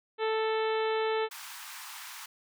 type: harmonic tone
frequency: 440.4 Hz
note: A4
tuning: 2 cents sharp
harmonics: 1 / 2 / 3 / 4 / 5 / 6 / 7 / 8 / 9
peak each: -28 / -34 / -38 / -40 / -42 / -44 / -45 / -46 / -47 dBFS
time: 0.18-1.29 s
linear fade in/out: 50 ms
type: high-pass noise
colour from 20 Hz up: pink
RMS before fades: -44 dBFS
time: 1.31-2.26 s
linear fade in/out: 5 ms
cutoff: 870 Hz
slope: 48 dB/octave
effects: none